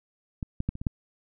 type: clicks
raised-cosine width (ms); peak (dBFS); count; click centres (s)
5; -19 / -16 / -14 / -26 / -23 / -12; 6; 0.428 / 0.604 / 0.69 / 0.754 / 0.815 / 0.868
effects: none